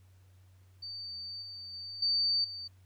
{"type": "tone with level steps", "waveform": "sine", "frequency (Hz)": 4592, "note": "D8", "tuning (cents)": -40, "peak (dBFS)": [-39, -42, -40, -26, -39], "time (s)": [0.82, 2.68], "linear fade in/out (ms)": 10, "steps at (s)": [1.42, 1.73, 2.02, 2.44], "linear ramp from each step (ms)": 5, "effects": ["added 93 Hz sine -57 dBFS peak until 2.85 s", "pink hiss -71 dBFS RMS until 2.85 s"]}